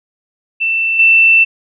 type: tone with level steps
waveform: sine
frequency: 2673 Hz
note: E7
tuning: 23 cents sharp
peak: -12 / -5 dBFS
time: 0.6-1.45 s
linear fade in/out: 20 ms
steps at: 0.99 s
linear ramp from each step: 5 ms
effects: none